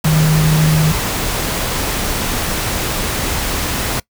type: tone in noise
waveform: sine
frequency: 155.7 Hz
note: D#3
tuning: 2 cents sharp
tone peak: -10 dBFS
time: 0.05-0.92 s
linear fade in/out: 5 ms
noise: pink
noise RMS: -19 dBFS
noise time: 0.04-4 s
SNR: +6 dB
effects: noise-tail reverb RT60 0.1 s tail -22 dB re dry